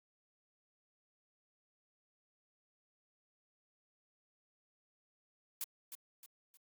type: noise with echo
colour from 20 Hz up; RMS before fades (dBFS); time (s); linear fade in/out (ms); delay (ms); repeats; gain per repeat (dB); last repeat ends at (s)
blue; -39; 5.61-5.64; 0; 310; 3; -8; 6.57
effects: Opus 48 kbps